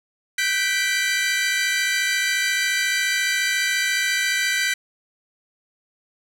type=chord; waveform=sawtooth; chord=G major seventh; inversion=third; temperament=equal with one note detuned; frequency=1513.7 / 1568 / 1975.5 / 2349 Hz; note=F#6 / G6 / B6 / D7; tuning=+39 / 0 / 0 / 0 cents; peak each=-24 / -23 / -19 / -23 dBFS; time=0.38-4.74 s; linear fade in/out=5 ms; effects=low-pass 11000 Hz 12 dB/octave + 8-bit